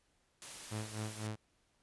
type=noise; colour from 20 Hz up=white; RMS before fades=-48 dBFS; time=0.42-1.27 s; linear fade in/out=0 ms
type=tone with tremolo; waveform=sawtooth; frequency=108 Hz; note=A2; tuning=32 cents flat; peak=-33 dBFS; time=0.71-1.36 s; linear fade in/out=10 ms; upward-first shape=sine; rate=4 Hz; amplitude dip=80%
effects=pink hiss -75 dBFS RMS until 1.82 s + resampled to 24000 Hz